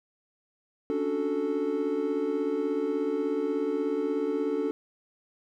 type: chord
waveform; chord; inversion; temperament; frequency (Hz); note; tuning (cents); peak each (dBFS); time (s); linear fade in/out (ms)
triangle; D major seventh; third; equal; 277.2 / 293.7 / 370 / 440; C#4 / D4 / F#4 / A4; 0 / 0 / 0 / 0; -33 / -29 / -32 / -27; 0.9-4.71; 0
effects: none